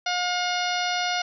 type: harmonic tone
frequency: 716 Hz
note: F5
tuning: 43 cents sharp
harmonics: 1 / 2 / 3 / 4 / 5 / 6 / 7 / 8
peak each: -27 / -30 / -32 / -33 / -34 / -35 / -35 / -36 dBFS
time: 0.06-1.22 s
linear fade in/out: 5 ms
effects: none